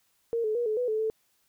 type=tone with pitch steps; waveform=sine; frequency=463.9 / 431 / 478.8 / 431.1 / 493.7 / 434.4 / 439.8 Hz; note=A#4 / A4 / A#4 / A4 / B4 / A4 / A4; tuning=-8 / -36 / +46 / -35 / -1 / -22 / -1 cents; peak=-25 dBFS; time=0.33-1.1 s; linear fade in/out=0 ms; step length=110 ms; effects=white hiss -70 dBFS RMS until 1.48 s